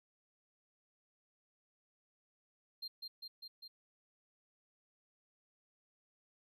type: tone with echo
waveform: triangle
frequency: 4186 Hz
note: C8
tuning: in tune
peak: -40 dBFS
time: 2.82-2.88 s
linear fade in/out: 10 ms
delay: 200 ms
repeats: 4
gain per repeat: -2 dB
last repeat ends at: 3.68 s
effects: none